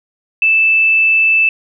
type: tone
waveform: sine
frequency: 2637 Hz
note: E7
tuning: in tune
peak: -8 dBFS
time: 0.42-1.49 s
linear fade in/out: 2 ms
effects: none